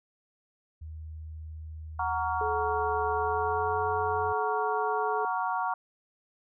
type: tone with pitch glide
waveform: sine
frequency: 78.6 to 89.77 Hz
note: D#2 to F2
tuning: +18 to +48 cents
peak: -38 dBFS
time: 0.81-4.33 s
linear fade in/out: 10 ms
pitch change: +230 cents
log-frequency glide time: 3.12-3.79 s
type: chord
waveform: sine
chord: Gb major seventh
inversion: none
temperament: equal with one note detuned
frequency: 740 / 932.3 / 1127.5 / 1396.9 Hz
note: Gb5 / Bb5 / Db6 / F6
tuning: 0 / 0 / +29 / 0 cents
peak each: -32 / -31 / -33 / -36 dBFS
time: 1.99-5.74 s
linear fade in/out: 5 ms
type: tone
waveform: sine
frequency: 430.3 Hz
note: A4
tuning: 39 cents flat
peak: -31 dBFS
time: 2.41-5.25 s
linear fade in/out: 2 ms
effects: none